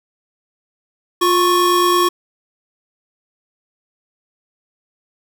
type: tone pair together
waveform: square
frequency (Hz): 352.2 / 1105.6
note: F4 / C#6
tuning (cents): +15 / -5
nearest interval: octave + minor sixth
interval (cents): 1980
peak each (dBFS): -16 / -15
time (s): 1.21-2.09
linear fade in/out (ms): 10
effects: none